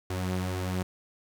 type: tone pair together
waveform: sawtooth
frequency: 92.5 / 182.88 Hz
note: F#2 / F#3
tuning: 0 / -20 cents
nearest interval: octave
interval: 1180 cents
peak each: -26 / -31 dBFS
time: 0.1-0.83 s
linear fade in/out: 5 ms
effects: 10-bit